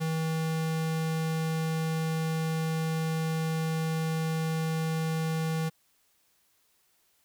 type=tone; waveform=square; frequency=160.5 Hz; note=E3; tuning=46 cents flat; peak=-28 dBFS; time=0-5.7 s; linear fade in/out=20 ms; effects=white hiss -69 dBFS RMS until 7.24 s